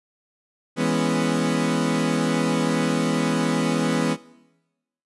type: chord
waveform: 30% pulse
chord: C# minor seventh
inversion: first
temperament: equal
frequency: 164.81 / 207.7 / 246.9 / 277.2 Hz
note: E3 / G#3 / B3 / C#4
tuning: 0 / 0 / 0 / 0 cents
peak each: -23 / -24 / -21 / -25 dBFS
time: 0.76-4.17 s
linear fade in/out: 50 ms
effects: noise-tail reverb RT60 1.0 s tail -20 dB re dry + resampled to 24000 Hz